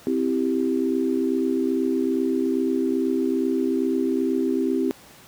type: chord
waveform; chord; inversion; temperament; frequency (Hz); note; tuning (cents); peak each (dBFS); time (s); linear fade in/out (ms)
sine; C major; none; equal; 261.6 / 329.6 / 392; C4 / E4 / G4; 0 / 0 / 0; -23 / -25 / -25; 0.07-4.91; 0
effects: pink hiss -48 dBFS RMS until 5.27 s + high-pass 100 Hz 12 dB/octave